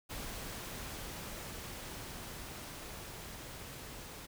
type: noise with level ramp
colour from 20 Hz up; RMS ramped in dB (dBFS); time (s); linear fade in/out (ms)
pink; -43 to -48; 0.09-4.27; 20
effects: none